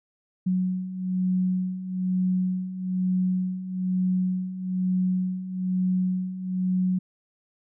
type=beating tone pair; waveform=sine; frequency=183.5 / 184.6 Hz; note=F#3 / F#3; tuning=-14 / -4 cents; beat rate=1.1 Hz; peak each=-29 / -24 dBFS; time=0.46-6.99 s; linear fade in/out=10 ms; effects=none